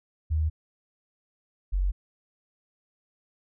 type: tone pair in turn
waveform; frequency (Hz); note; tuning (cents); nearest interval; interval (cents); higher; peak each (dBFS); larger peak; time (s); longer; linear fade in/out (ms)
sine; 78.1 / 46.44; D#2 / F#1; +7 / +7; major sixth; 900; first; -22; neither; 0.3-0.5 / 1.72-1.92; neither; 20
effects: none